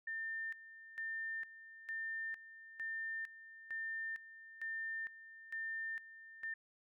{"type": "tone with tremolo", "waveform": "sine", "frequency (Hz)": 1800, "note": "A6", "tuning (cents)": 39, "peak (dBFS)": -39, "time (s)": [0.07, 6.54], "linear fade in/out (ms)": 5, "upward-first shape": "square", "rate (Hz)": 1.1, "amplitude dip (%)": 80, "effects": []}